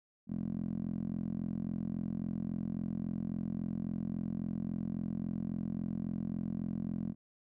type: tone with band-pass filter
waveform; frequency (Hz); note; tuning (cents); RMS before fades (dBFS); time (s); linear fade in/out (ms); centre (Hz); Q
10% pulse; 43.65; F1; 0; -37; 0.27-7.15; 50; 210; 3.2
effects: none